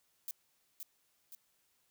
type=noise with echo; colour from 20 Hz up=violet; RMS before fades=-40 dBFS; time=0.28-0.31 s; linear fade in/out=0 ms; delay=520 ms; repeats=2; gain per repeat=-5 dB; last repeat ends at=1.35 s; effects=white hiss -75 dBFS RMS until 1.9 s